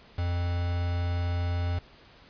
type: tone with quantisation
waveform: triangle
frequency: 87.31 Hz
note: F2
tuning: in tune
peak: -24 dBFS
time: 0.18-1.79 s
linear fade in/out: 5 ms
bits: 6
effects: pink hiss -54 dBFS RMS until 2.29 s + resampled to 11025 Hz